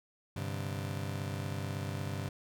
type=chord; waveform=35% pulse; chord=G suspended fourth; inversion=none; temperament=just; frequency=98 / 130.67 / 147 Hz; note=G2 / C3 / D3; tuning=0 / -2 / +2 cents; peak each=-36 / -40 / -39 dBFS; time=0.36-2.29 s; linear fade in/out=5 ms; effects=none